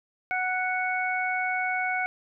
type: harmonic tone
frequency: 740 Hz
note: F#5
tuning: in tune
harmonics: 1 / 2 / 3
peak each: -29 / -30 / -29 dBFS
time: 0.31-2.06 s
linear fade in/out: 0 ms
effects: none